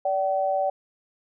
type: tone pair together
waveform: sine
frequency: 580 / 763.3 Hz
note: D5 / G5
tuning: -22 / -46 cents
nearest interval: perfect fourth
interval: 476 cents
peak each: -24 dBFS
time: 0.05-0.7 s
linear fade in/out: 5 ms
effects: none